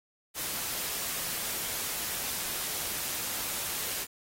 white noise, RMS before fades -34 dBFS, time 0.34-4.07 s, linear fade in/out 50 ms, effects AAC 48 kbps

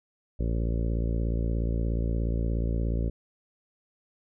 harmonic tone, 56.9 Hz, A#1, 41 cents flat, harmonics 1 / 2 / 3 / 4 / 5 / 6 / 7 / 8 / 9 / 10, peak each -26 / -32 / -36 / -38 / -40 / -42 / -43 / -44 / -45 / -46 dBFS, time 0.39-3.1 s, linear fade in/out 10 ms, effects none

